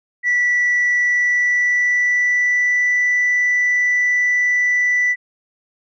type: tone with pitch glide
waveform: sine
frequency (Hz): 1958 to 1976.2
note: B6 to B6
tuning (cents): -15 to +1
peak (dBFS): -12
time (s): 0.23-5.16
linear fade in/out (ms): 50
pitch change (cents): +16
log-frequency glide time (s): 0.97-2.94
effects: tanh soft clip ceiling -11 dBFS